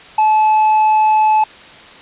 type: tone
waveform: triangle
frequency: 863 Hz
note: A5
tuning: 34 cents flat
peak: -7 dBFS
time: 0.18-1.44 s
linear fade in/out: 5 ms
effects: white hiss -38 dBFS RMS until 2.01 s + resampled to 8000 Hz